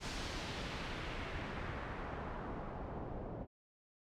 pink noise with low-pass filter sweep, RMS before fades -43 dBFS, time 0-3.47 s, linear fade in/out 50 ms, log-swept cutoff 5700 to 600 Hz, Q 1.1, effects none

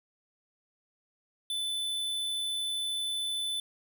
square tone, 3507 Hz, A7, 6 cents flat, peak -31 dBFS, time 1.5-3.6 s, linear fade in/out 2 ms, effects none

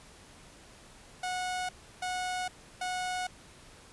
sawtooth tone bursts, 732 Hz, F#5, 19 cents flat, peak -28 dBFS, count 3, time 1.23-3.27 s, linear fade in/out 5 ms, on 460 ms, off 330 ms, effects pink hiss -54 dBFS RMS until 3.92 s + resampled to 24000 Hz

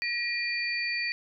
sine tone cluster, 1912 / 2407 / 4560 Hz, A#6 / D7 / C#8, +43 / +42 / +48 cents, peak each -32 / -31 / -34 dBFS, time 0.02-1.12 s, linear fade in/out 0 ms, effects none

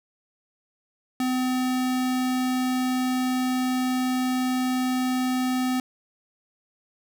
square tone, 254.9 Hz, C4, 45 cents flat, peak -23 dBFS, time 1.2-5.8 s, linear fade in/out 2 ms, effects none

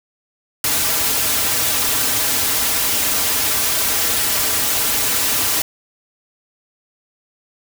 white noise with comb filter, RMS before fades -18 dBFS, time 0.64-5.62 s, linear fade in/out 2 ms, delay 5.5 ms, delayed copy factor -0.7, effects none

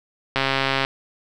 click train, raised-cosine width 0.3 ms, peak -4 dBFS, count 67, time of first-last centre 0.36-0.849 s, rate 135 Hz, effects none

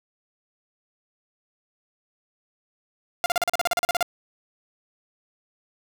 sawtooth tone bursts, 698.5 Hz, F5, in tune, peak -16 dBFS, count 14, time 3.24-4.027 s, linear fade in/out 0 ms, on 20 ms, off 39 ms, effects none

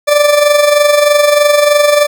40% pulse tone with amplitude modulation, 587.3 Hz, D5, in tune, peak -3 dBFS, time 0.07-2.07 s, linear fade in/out 20 ms, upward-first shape sine, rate 23.2 Hz, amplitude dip 55%, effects none

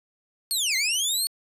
20% pulse linear two-way sweep, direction down then up, 4435 to 2007 to 4435 Hz, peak -17 dBFS, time 0.51-1.27 s, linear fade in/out 0 ms, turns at 0.76 s, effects resampled to 32000 Hz

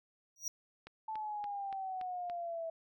square tone with exponential growth, 5770 Hz, F#8, 44 cents flat, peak -32 dBFS, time 0.36-0.48 s, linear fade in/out 2 ms, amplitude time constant 26 ms
click train, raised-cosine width 0.3 ms, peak -33 dBFS, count 6, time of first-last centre 0.87-2.299 s, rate 3.5 Hz
sine exponential sweep, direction down, 880 to 652 Hz, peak -37 dBFS, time 1.08-2.7 s, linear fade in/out 5 ms
effects none

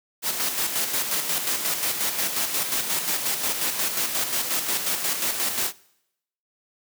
white noise with tremolo, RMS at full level -24 dBFS, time 0.22-5.73 s, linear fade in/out 50 ms, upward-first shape square, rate 5.6 Hz, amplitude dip 45%, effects noise-tail reverb RT60 0.8 s tail -22 dB re dry + high-pass 150 Hz 12 dB/octave

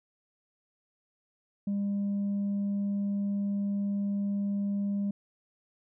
sine tone, 201 Hz, G3, 44 cents sharp, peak -25 dBFS, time 1.67-5.11 s, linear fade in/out 5 ms, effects tanh soft clip ceiling -26 dBFS

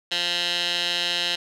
15% pulse tone with band-pass filter, 174.61 Hz, F3, in tune, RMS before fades -25 dBFS, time 0.11-1.36 s, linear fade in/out 10 ms, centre 3500 Hz, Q 3.8, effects none

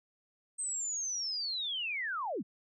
sine linear sweep, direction down, 8372 to 140 Hz, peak -33 dBFS, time 0.58-2.43 s, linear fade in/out 20 ms, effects none

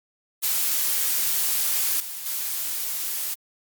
blue noise with level steps, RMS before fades -23 / -34 / -28 dBFS, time 0.42-3.35 s, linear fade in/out 20 ms, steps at 2 / 2.26 s, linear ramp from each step 2 ms, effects Opus 48 kbps

